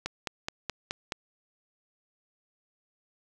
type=click train; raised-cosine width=0.2 ms; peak=-14 dBFS; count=6; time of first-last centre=0.06-1.122 s; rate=4.71 Hz; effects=none